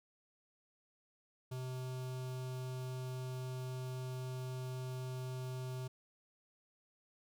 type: tone with notch filter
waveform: square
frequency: 128.3 Hz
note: C3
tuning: 34 cents flat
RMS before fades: -42 dBFS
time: 1.51-5.88 s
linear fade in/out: 10 ms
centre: 1900 Hz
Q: 1.9
effects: none